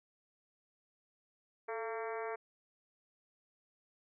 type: harmonic tone with a mistuned harmonic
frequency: 227.7 Hz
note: A#3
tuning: 40 cents flat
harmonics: 2 / 3 / 4 / 5 / 6 / 7 / 8 / 9 / 10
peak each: -40 / -44 / -46 / -48 / -50 / -51 / -52 / -53 / -54 dBFS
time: 1.68-2.36 s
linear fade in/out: 10 ms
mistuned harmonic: 2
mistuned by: -50 cents
effects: none